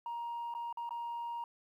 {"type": "tone with dropouts", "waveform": "sine", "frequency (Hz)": 941, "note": "A#5", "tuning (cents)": 16, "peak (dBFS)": -35, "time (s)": [0.06, 1.44], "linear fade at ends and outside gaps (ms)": 2, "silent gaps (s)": [[0.54, 0.549], [0.727, 0.772], [0.892, 0.907]], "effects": ["tanh soft clip ceiling -35 dBFS", "12-bit"]}